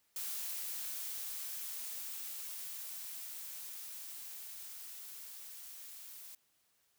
blue noise with level ramp, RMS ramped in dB -40 to -51 dBFS, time 0.16-6.35 s, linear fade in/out 2 ms, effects white hiss -75 dBFS RMS until 6.98 s

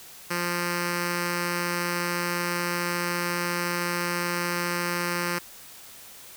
5% pulse tone with notch filter, 174.61 Hz, F3, in tune, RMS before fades -28 dBFS, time 0.3-5.39 s, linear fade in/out 10 ms, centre 720 Hz, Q 1.9, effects white hiss -46 dBFS RMS until 6.36 s

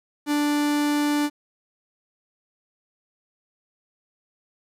45% pulse tone, 293.7 Hz, D4, in tune, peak -20 dBFS, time 0.26-1.3 s, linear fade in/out 50 ms, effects resampled to 32000 Hz + 9-bit

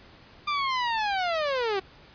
sawtooth linear sweep, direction down, 1199 to 372.4 Hz, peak -21 dBFS, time 0.47-1.8 s, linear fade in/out 10 ms, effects pink hiss -52 dBFS RMS until 2.14 s + resampled to 11025 Hz

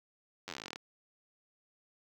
slowing click train, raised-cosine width 0.2 ms, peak -23 dBFS, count 17, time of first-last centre 0.48-0.759 s, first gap 10 ms, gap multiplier 1.07, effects high-pass 60 Hz 12 dB/octave + 9-bit

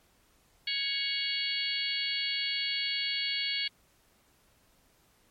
harmonic tone with a mistuned harmonic, 554.4 Hz, C#5, in tune, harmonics 3 / 4 / 5 / 6 / 7 / 8, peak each -42 / -35 / -36 / -35 / -41 / -34 dBFS, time 0.67-3.68 s, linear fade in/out 5 ms, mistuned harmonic 5, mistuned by +54 cents, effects pink hiss -66 dBFS RMS until 5.3 s + MP3 64 kbps

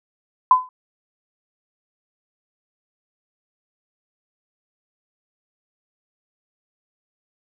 sine tone with exponential decay, 1014 Hz, B5, 45 cents sharp, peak -5 dBFS, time 0.51-0.69 s, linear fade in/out 2 ms, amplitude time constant 39 ms, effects none

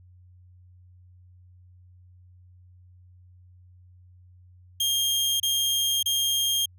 sawtooth tone bursts, 3219 Hz, G7, 45 cents sharp, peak -19 dBFS, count 3, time 4.8-6.658 s, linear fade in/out 5 ms, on 600 ms, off 29 ms, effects added 90 Hz sine -50 dBFS peak until 6.78 s

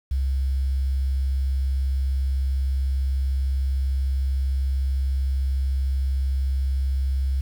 sine tone with quantisation, 66.7 Hz, C2, 34 cents sharp, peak -20 dBFS, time 0.11-7.41 s, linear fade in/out 5 ms, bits 8, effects none

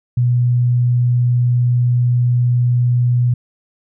sine tone, 122.4 Hz, B2, 15 cents flat, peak -11 dBFS, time 0.17-3.34 s, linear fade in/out 5 ms, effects none

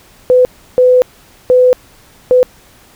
sine tone bursts at uneven times, 503 Hz, B4, 32 cents sharp, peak -4 dBFS, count 4, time 0.3-0.45 / 0.78-1.02 / 1.5-1.73 / 2.31-2.43 s, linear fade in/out 0 ms, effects pink hiss -44 dBFS RMS until 2.95 s

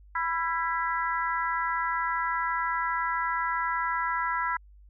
harmonic tone with a mistuned harmonic, 329.6 Hz, E4, in tune, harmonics 3 / 4 / 5 / 6, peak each -29 / -31 / -33 / -35 dBFS, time 0.15-4.57 s, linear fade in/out 5 ms, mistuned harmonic 4, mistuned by +33 cents, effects added 50 Hz sine -50 dBFS peak until 4.89 s

